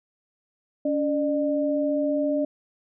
sine tone pair together, 283.8 / 601.4 Hz, C#4 / D5, +41 / +41 cents, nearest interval octave + minor second, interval 1300 cents, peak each -24 dBFS, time 0.85-2.45 s, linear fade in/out 5 ms, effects none

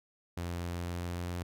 sawtooth tone with pitch glide, 86.7 to 87.91 Hz, F2 to F2, -12 to +12 cents, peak -31 dBFS, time 0.37-1.43 s, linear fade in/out 5 ms, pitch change +24 cents, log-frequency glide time 0.67-1.31 s, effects none

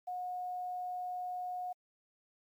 sine tone with quantisation, 725 Hz, F#5, 35 cents flat, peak -36 dBFS, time 0.07-1.73 s, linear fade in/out 10 ms, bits 11, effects MP3 96 kbps

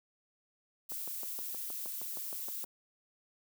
violet noise, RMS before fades -40 dBFS, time 0.89-2.65 s, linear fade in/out 10 ms
click train, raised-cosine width 1 ms, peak -33 dBFS, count 12, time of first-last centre 0.92-2.641 s, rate 6.39 Hz
effects high-pass 200 Hz 12 dB/octave

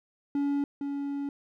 triangle tone pair in turn, 283.5 / 282 Hz, C#4 / C#4, +39 / +30 cents, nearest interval unison, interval 9 cents, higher first, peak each -23 / -28 dBFS, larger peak first, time 0.35-0.64 / 0.81-1.29 s, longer second, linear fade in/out 2 ms, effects none

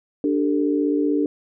sine chord, D suspended fourth, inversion none, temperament equal with one note detuned, 293.7 / 392 / 447.7 Hz, D4 / G4 / A4, 0 / 0 / +30 cents, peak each -19 / -25 / -25 dBFS, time 0.24-1.26 s, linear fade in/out 2 ms, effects none

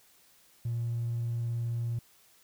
triangle tone with vibrato, 117.4 Hz, A#2, 13 cents sharp, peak -26 dBFS, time 0.65-1.99 s, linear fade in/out 5 ms, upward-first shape triangle, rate 19 Hz, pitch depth 10 cents each way, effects tanh soft clip ceiling -26 dBFS + white hiss -62 dBFS RMS until 2.43 s

